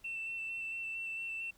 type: tone with vibrato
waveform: sine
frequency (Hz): 2682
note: E7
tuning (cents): +29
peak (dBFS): -36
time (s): 0.04-1.51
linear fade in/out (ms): 10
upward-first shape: square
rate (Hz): 4.4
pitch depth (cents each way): 11
effects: tanh soft clip ceiling -33 dBFS + pink hiss -66 dBFS RMS until 1.57 s